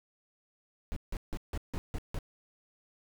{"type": "noise bursts", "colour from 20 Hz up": "brown", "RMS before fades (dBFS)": -34, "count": 7, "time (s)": [0.92, 2.188], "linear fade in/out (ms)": 0, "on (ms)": 44, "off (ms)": 160, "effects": []}